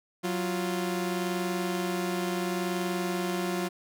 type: tone pair together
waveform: sawtooth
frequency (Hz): 184.35 / 348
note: F#3 / F4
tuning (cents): -6 / -6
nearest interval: major seventh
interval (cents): 1100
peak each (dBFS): -27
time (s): 0.23-3.69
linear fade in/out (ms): 20
effects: none